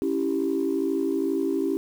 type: chord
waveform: sine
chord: C# diminished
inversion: none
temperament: equal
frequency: 277.2 / 329.6 / 392 Hz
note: C#4 / E4 / G4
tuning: 0 / 0 / 0 cents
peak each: -26 dBFS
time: 0.02-1.77 s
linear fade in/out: 0 ms
effects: tanh soft clip ceiling -15 dBFS + 8-bit